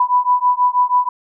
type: beating tone pair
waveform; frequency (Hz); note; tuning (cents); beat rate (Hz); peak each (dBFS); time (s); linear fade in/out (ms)
sine; 987.8 / 994; B5 / B5; 0 / +11; 6.2; -15; 0-1.09; 5
effects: none